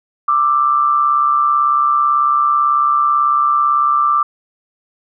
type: tone pair together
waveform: sine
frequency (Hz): 1180.4 / 1318.5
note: D6 / E6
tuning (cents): +8 / 0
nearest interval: major second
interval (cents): 192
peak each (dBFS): -11 / -20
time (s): 0.28-4.23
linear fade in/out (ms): 5
effects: none